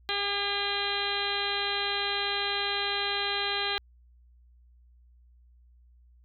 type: harmonic tone with a mistuned harmonic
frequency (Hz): 402.4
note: G4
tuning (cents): +45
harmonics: 1 / 2 / 3 / 4 / 5 / 6 / 7 / 8 / 9 / 10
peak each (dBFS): -37 / -36 / -38 / -36 / -38 / -38 / -40 / -34 / -40 / -34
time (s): 0.09-3.78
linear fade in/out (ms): 0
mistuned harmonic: 4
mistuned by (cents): +17
effects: added 60 Hz sine -55 dBFS peak until 6.24 s